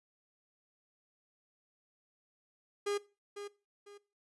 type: tone with echo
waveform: 45% pulse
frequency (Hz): 407.4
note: G#4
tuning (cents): -33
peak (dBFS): -32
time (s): 2.86-2.98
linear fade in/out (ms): 10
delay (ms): 500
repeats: 2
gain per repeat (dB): -10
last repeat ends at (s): 3.98
effects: noise-tail reverb RT60 0.3 s tail -19 dB re dry + resampled to 24000 Hz